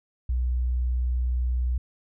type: tone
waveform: sine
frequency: 61.74 Hz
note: B1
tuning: in tune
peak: -22 dBFS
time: 0.29-1.78 s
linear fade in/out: 5 ms
effects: none